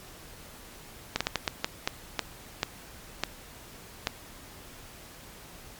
slowing click train, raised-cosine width 0.2 ms, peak -8 dBFS, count 11, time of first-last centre 1.16-4.071 s, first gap 46 ms, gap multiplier 1.38, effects pink hiss -48 dBFS RMS until 5.79 s + MP3 96 kbps

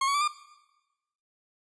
40% pulse tone with pitch steps, 1082 / 1120.8 / 1161 / 1202.6 Hz, C#6 / C#6 / D6 / D6, -42 / +19 / -20 / +41 cents, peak -23 dBFS, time 0.01-0.278 s, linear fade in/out 5 ms, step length 67 ms, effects noise-tail reverb RT60 1.0 s tail -17 dB re dry + resampled to 22050 Hz

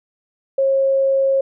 sine tone, 541 Hz, C#5, 42 cents flat, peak -13 dBFS, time 0.58-1.41 s, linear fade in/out 5 ms, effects none

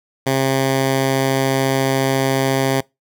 10% pulse tone, 134.1 Hz, C3, 43 cents sharp, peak -7 dBFS, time 0.26-2.81 s, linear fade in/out 10 ms, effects noise-tail reverb RT60 0.2 s tail -23 dB re dry

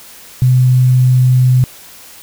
sine tone with quantisation, 127.1 Hz, C3, 50 cents flat, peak -6 dBFS, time 0.42-1.64 s, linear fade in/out 0 ms, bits 6, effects white hiss -37 dBFS RMS until 2.22 s

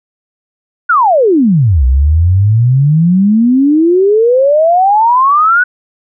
sine exponential two-way sweep, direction down then up, 1500 to 61.74 to 1500 Hz, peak -5 dBFS, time 0.89-5.64 s, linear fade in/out 10 ms, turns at 1.85 s, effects none

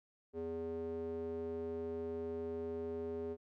square tone with band-pass filter, 82.41 Hz, E2, in tune, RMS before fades -41 dBFS, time 0.33-3.37 s, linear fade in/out 50 ms, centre 390 Hz, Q 4.3, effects none

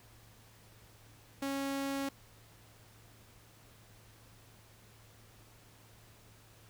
sawtooth tone, 275.1 Hz, C#4, 13 cents flat, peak -30 dBFS, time 1.42-2.09 s, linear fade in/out 5 ms, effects added 110 Hz sine -61 dBFS peak until 6.69 s + pink hiss -61 dBFS RMS until 6.69 s

